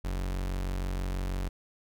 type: tone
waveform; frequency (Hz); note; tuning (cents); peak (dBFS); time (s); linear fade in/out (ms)
40% pulse; 46.25; F#1; 0; -29; 0.04-1.49; 10
effects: none